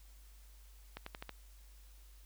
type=accelerating click train; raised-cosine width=0.3 ms; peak=-27 dBFS; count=5; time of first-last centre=0.97-1.293 s; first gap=94 ms; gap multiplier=0.9; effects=added 50 Hz sine -55 dBFS peak until 2.25 s + white hiss -66 dBFS RMS until 2.25 s